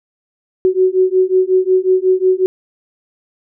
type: beating tone pair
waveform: sine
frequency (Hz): 370 / 375.5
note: F#4 / F#4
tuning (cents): 0 / +26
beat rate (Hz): 5.5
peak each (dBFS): -13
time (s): 0.65-2.46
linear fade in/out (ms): 0
effects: none